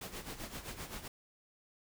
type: noise with tremolo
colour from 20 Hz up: pink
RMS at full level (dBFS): -42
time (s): 0.01-1.08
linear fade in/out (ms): 5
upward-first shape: sine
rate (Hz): 7.7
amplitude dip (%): 70
effects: none